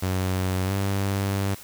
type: tone with pitch glide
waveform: sawtooth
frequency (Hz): 93.1 to 98.47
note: F#2 to G2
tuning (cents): +11 to +8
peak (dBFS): -19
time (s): 0.02-1.55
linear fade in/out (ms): 10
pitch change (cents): +97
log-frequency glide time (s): 0.65-0.73
effects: white hiss -44 dBFS RMS until 1.63 s